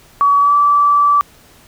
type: tone with pitch glide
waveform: sine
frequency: 1135 to 1158.8 Hz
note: C#6 to D6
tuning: +41 to -24 cents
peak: -8 dBFS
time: 0.21-1.21 s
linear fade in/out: 0 ms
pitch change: +35 cents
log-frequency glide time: 0.39-0.54 s
effects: pink hiss -46 dBFS RMS until 1.67 s